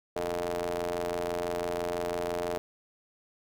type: ring-modulated tone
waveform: sawtooth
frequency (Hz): 86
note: F2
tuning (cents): -26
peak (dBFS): -23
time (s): 0.16-2.58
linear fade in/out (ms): 0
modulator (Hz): 528
effects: none